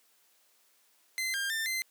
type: tone with pitch steps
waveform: sawtooth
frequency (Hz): 2063 / 1602 / 1792 / 2069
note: C7 / G6 / A6 / C7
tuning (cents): -25 / +37 / +31 / -20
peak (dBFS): -27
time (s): 1.18-1.82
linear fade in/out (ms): 0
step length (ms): 160
effects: white hiss -67 dBFS RMS until 1.9 s + high-pass 300 Hz 12 dB/octave